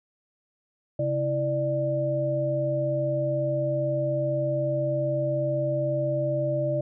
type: tone cluster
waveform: sine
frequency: 135.9 / 328.4 / 594 Hz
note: C#3 / E4 / D5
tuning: -34 / -6 / +20 cents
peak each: -28 / -33 / -25 dBFS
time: 0.99-6.81 s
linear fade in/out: 5 ms
effects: none